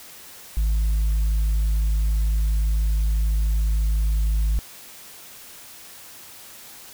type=tone; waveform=sine; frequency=53 Hz; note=G#1; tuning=36 cents sharp; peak=-15 dBFS; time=0.57-4.59 s; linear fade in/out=0 ms; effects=tanh soft clip ceiling -17 dBFS + white hiss -43 dBFS RMS until 6.93 s